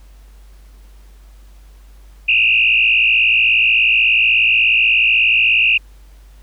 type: tone with frequency modulation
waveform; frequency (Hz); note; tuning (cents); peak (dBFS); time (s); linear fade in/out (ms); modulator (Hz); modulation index
sine; 2637; E7; 0; -10; 2.28-5.78; 10; 56.5; 3.1
effects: added 49 Hz sine -39 dBFS peak until 6.42 s + pink hiss -54 dBFS RMS until 6.42 s